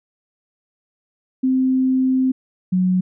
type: tone pair in turn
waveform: sine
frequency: 260 / 183.85 Hz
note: C4 / F#3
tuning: -11 / -11 cents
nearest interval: tritone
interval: 600 cents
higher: first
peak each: -14 dBFS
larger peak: neither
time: 1.43-2.32 / 2.72-3.01 s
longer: first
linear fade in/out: 10 ms
effects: none